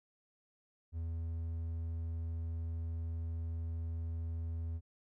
triangle tone, 82.41 Hz, E2, in tune, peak -34 dBFS, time 0.92-4.81 s, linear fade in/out 50 ms, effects none

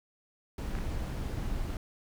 brown noise, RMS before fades -34 dBFS, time 0.58-1.77 s, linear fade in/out 2 ms
clicks, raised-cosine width 0.5 ms, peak -25 dBFS, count 2, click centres 0.752 / 0.787 s
effects none

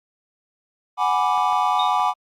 triangle chord, G# half-diminished seventh, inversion third, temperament equal, 740 / 830.6 / 987.8 / 1174.7 Hz, F#5 / G#5 / B5 / D6, 0 / 0 / 0 / 0 cents, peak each -21 dBFS, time 0.97-2.14 s, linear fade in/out 50 ms
clicks, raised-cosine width 0.5 ms, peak -27 dBFS, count 3, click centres 1.378 / 1.528 / 1.999 s
sine tone with exponential decay, 3687 Hz, A#7, 20 cents flat, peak -22 dBFS, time 1.79-2.04 s, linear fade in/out 5 ms, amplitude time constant 54 ms
effects Opus 48 kbps

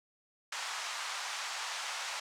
pink band-pass noise, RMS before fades -39 dBFS, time 0.52-2.2 s, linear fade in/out 5 ms, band 830 to 7600 Hz, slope 24 dB/octave, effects none

